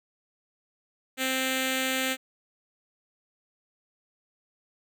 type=tone with notch filter; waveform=5% pulse; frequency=261.6 Hz; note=C4; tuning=in tune; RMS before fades=-28 dBFS; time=1.17-2.17 s; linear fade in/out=50 ms; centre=1000 Hz; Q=1.1; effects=none